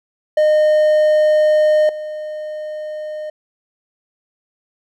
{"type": "tone with level steps", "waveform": "triangle", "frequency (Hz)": 612, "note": "D#5", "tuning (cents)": -29, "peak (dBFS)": [-8, -22], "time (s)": [0.37, 3.3], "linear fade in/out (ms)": 5, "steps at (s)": 1.89, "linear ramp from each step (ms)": 2, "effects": []}